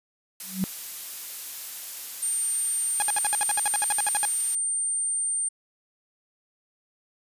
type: noise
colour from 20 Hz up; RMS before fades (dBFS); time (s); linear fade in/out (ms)
blue; -35; 0.4-4.55; 2
type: tone with exponential growth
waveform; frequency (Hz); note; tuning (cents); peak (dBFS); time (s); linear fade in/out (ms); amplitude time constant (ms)
sine; 189; F#3; +37; -19; 0.43-0.64; 0; 44
type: tone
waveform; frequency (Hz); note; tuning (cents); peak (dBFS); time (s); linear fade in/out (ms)
sine; 8870; C#9; 0; -24; 2.22-5.49; 10
type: tone bursts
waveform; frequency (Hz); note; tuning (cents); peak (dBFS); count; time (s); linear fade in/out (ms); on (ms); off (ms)
sawtooth; 830.6; G#5; 0; -20; 16; 3-4.252; 0; 22; 60
effects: resampled to 32000 Hz